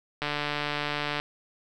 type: click train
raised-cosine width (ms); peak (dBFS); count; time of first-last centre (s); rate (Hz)
0.3; -13; 145; 0.22-1.2; 147
effects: none